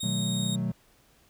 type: tone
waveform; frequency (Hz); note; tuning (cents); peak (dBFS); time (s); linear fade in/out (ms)
25% pulse; 3729; A#7; 0; -28; 0-0.56; 10
type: chord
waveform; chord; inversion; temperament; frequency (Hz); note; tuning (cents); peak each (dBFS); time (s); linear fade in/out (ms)
triangle; B dominant seventh; none; equal with one note detuned; 123.47 / 155.56 / 185.53 / 220; B2 / D#3 / F#3 / A3; 0 / 0 / +5 / 0; -30 / -33 / -28 / -32; 0.03-0.72; 5
effects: pink hiss -62 dBFS RMS until 1.29 s